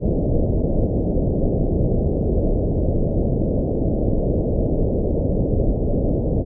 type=low-pass noise; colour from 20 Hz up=pink; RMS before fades=-19 dBFS; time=0-6.45 s; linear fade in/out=50 ms; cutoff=610 Hz; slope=48 dB/octave; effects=none